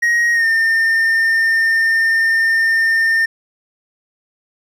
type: tone with pitch glide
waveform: triangle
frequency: 1884 to 1810.4 Hz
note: A#6 to A6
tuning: +18 to +49 cents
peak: -10 dBFS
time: 0.02-3.26 s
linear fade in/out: 10 ms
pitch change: -69 cents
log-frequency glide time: 0.33-0.46 s
effects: none